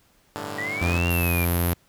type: chord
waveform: 5% pulse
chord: G suspended second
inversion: none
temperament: equal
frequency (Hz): 98 / 110 / 146.83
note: G2 / A2 / D3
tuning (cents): 0 / 0 / 0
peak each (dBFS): -25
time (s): 0.36-0.98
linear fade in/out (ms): 0
type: linear two-way sweep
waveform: sine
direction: up then down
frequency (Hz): 1900 to 2780 to 2347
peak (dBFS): -27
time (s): 0.58-1.45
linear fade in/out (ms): 5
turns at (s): 1.08
type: tone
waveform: sawtooth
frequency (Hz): 86.4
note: F2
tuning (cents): -18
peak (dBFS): -17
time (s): 0.81-1.74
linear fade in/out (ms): 10
type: band-pass noise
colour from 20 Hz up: pink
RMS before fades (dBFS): -33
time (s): 1.1-1.73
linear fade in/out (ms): 5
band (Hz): 11000 to 13000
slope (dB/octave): 96
effects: pink hiss -61 dBFS RMS until 1.88 s